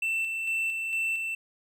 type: tone with tremolo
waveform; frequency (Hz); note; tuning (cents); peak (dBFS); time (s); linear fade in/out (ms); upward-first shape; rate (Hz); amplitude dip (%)
triangle; 2674; E7; +24; -24; 0.02-1.35; 5; square; 2.2; 35
effects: none